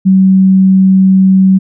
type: tone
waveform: sine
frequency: 190 Hz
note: F#3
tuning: 46 cents sharp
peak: -3 dBFS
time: 0.05-1.59 s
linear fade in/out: 20 ms
effects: none